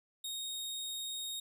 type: tone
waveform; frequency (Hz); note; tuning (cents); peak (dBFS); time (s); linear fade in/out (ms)
sawtooth; 3729; A#7; 0; -35; 0.24-1.4; 5
effects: none